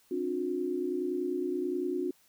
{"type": "tone cluster", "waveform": "sine", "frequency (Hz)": [268.6, 298.3, 359.8], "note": ["C4", "D4", "F#4"], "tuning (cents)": [46, 27, -48], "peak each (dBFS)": [-36, -36, -31], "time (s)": [0.11, 2.11], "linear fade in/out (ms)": 5, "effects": ["white hiss -65 dBFS RMS until 2.28 s"]}